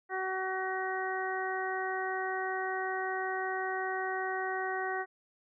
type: harmonic tone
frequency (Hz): 377.1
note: F#4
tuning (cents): +33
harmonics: 1 / 2 / 3 / 4 / 5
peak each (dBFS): -37 / -36 / -41 / -39 / -38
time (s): 0.09-5.06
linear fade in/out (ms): 50
effects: none